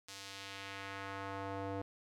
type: tone with band-pass filter sweep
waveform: square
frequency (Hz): 98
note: G2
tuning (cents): 0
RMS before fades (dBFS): -44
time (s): 0.08-1.82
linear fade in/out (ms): 5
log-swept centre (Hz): 5700 to 530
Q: 1
effects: none